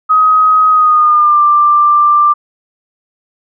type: tone with pitch glide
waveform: sine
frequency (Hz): 1261 to 1183.4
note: D#6 to D6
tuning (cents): +23 to +13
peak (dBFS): -5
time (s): 0.09-2.34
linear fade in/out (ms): 20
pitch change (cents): -110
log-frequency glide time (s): 0.69-1.42
effects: none